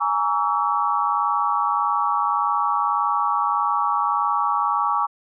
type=chord; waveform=sine; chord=A# half-diminished seventh; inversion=third; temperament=equal with one note detuned; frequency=830.6 / 932.3 / 1137.9 / 1318.5 Hz; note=G#5 / A#5 / C#6 / E6; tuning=0 / 0 / +45 / 0 cents; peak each=-25 / -25 / -21 / -27 dBFS; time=0-5.07 s; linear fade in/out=20 ms; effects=none